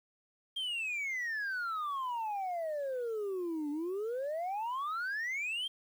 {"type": "exponential two-way sweep", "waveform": "sine", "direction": "down then up", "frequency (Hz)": [3229, 286.7, 3229], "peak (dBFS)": -31, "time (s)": [0.56, 5.68], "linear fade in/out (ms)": 10, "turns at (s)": 3.7, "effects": ["tanh soft clip ceiling -32 dBFS", "10-bit"]}